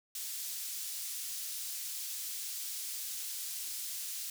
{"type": "high-pass noise", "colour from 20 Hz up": "pink", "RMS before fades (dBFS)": -40, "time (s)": [0.15, 4.3], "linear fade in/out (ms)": 2, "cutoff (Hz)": 5400, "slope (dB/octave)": 12, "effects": []}